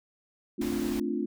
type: chord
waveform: sine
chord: D minor seventh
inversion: second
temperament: equal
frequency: 220 / 261.6 / 293.7 / 349.2 Hz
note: A3 / C4 / D4 / F4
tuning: 0 / 0 / 0 / 0 cents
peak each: -33 dBFS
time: 0.58-1.26 s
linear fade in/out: 10 ms
type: noise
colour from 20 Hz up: pink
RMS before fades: -40 dBFS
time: 0.61-1 s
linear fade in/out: 5 ms
effects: none